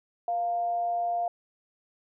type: tone with amplitude modulation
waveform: sine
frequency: 698.5 Hz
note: F5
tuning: in tune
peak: -24 dBFS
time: 0.28-1.28 s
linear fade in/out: 2 ms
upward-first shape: sine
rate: 215 Hz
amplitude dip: 30%
effects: none